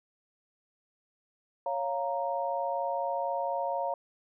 sine chord, Bb minor, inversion first, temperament equal, 554.4 / 698.5 / 932.3 Hz, Db5 / F5 / Bb5, 0 / 0 / 0 cents, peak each -33 dBFS, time 1.66-3.94 s, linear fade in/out 2 ms, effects none

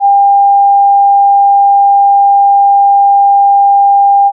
sine tone, 800 Hz, G5, 35 cents sharp, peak -3 dBFS, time 0-4.32 s, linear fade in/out 50 ms, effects none

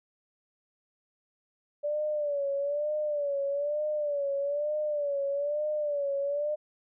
sine tone with vibrato, 581 Hz, D5, 19 cents flat, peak -27 dBFS, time 1.83-6.56 s, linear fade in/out 20 ms, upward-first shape sine, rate 1.1 Hz, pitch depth 75 cents each way, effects none

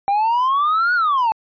triangle exponential two-way sweep, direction up then down, 784 to 1480 to 860 Hz, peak -12 dBFS, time 0.08-1.32 s, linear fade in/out 0 ms, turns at 0.94 s, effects tanh soft clip ceiling -8 dBFS + resampled to 11025 Hz

